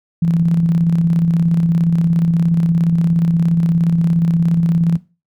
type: tone with tremolo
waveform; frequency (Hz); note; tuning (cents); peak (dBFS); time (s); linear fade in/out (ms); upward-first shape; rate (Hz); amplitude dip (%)
sine; 167.6; E3; +29; -10; 0.22-4.97; 5; square; 17; 40
effects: noise-tail reverb RT60 0.3 s tail -18 dB re dry